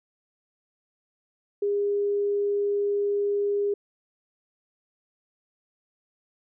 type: tone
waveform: sine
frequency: 406.5 Hz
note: G#4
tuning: 37 cents flat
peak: -22 dBFS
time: 1.62-3.74 s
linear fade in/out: 5 ms
effects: none